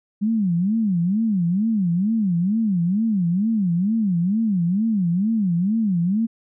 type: tone with vibrato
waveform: sine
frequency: 196 Hz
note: G3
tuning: in tune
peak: -17 dBFS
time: 0.21-6.27 s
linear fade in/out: 20 ms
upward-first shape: sine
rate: 2.2 Hz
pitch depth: 260 cents each way
effects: none